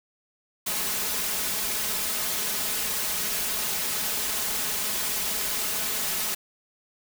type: noise with comb filter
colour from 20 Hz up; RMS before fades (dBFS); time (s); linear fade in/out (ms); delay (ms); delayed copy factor
white; -28; 0.66-6.35; 10; 4.7; +0.6
effects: none